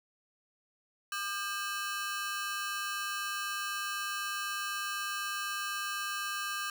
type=ring-modulated tone; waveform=sawtooth; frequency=1400 Hz; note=F6; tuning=4 cents sharp; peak=-27 dBFS; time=1.12-6.7 s; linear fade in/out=2 ms; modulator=196 Hz; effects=none